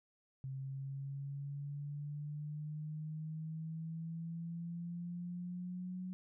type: exponential sweep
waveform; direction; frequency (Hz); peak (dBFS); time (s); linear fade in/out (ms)
sine; up; 133.3 to 184.5; -40; 0.44-6.13; 0
effects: none